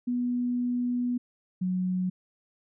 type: tone pair in turn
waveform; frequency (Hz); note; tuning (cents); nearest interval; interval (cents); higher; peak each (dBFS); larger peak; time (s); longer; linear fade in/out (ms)
sine; 245.1 / 183.62; B3 / F#3; -13 / -13; perfect fourth; 500; first; -25; neither; 0.07-1.18 / 1.61-2.1; first; 10
effects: none